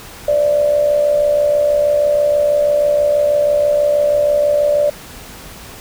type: tone with amplitude modulation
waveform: sine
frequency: 587.3 Hz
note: D5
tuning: in tune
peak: -8 dBFS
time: 0.28-4.9 s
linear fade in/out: 5 ms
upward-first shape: sine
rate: 66.2 Hz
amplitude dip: 55%
effects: pink hiss -35 dBFS RMS until 5.8 s